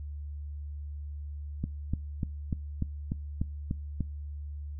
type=click train; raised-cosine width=5 ms; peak=-17 dBFS; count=9; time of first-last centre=1.64-4.007 s; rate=3.38 Hz; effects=noise-tail reverb RT60 0.3 s tail -23 dB re dry + added 73 Hz sine -36 dBFS peak until 4.79 s